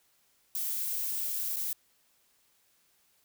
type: noise with dropouts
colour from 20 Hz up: violet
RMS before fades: -33 dBFS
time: 0.55-1.73 s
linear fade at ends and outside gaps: 2 ms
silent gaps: 1.56-1.566 s
effects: white hiss -69 dBFS RMS until 3.24 s